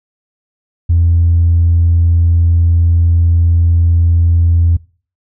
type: tone with tanh clipping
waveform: triangle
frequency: 84.6 Hz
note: E2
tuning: 45 cents sharp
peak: -7 dBFS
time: 0.89-4.77 s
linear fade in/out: 10 ms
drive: 5 dB
effects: noise-tail reverb RT60 0.4 s tail -22 dB re dry